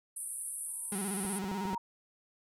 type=band-pass noise; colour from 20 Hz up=white; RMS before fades=-40 dBFS; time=0.16-1.39 s; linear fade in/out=10 ms; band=8800 to 11000 Hz; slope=96 dB/octave
type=tone with exponential growth; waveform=sine; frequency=937 Hz; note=A#5; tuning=9 cents sharp; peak=-33 dBFS; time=0.67-1.78 s; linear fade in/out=5 ms; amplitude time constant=240 ms
type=tone with vibrato; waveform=35% pulse; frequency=196 Hz; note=G3; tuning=in tune; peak=-33 dBFS; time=0.92-1.75 s; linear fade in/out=2 ms; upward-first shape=square; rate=16 Hz; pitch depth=78 cents each way
type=clicks; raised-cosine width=2 ms; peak=-30 dBFS; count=5; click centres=1.25 / 1.441 / 1.515 / 1.654 / 1.732 s
effects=none